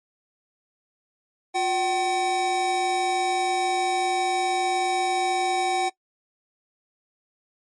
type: tone pair together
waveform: square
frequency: 356.7 / 761 Hz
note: F4 / F#5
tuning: +37 / +48 cents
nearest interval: octave + minor second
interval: 1311 cents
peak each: -29 / -23 dBFS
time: 1.54-5.9 s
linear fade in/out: 20 ms
effects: noise-tail reverb RT60 0.1 s tail -21 dB re dry + MP3 48 kbps